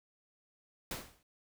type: noise with exponential decay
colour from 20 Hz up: pink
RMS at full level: -36 dBFS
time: 0.91-1.23 s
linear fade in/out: 2 ms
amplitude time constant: 68 ms
effects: none